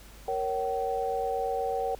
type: chord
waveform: sine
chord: G diminished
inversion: first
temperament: equal with one note detuned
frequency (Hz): 466.2 / 554.4 / 763.9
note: Bb4 / Db5 / G5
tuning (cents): 0 / 0 / -45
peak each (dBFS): -31 / -34 / -30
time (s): 0.28-1.95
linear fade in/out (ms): 2
effects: added 50 Hz sine -49 dBFS peak until 1.99 s + pink hiss -52 dBFS RMS until 1.99 s